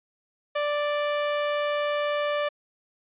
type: tone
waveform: sawtooth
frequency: 587.3 Hz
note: D5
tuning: in tune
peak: -20 dBFS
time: 0.55-2.49 s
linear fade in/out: 10 ms
effects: resampled to 8000 Hz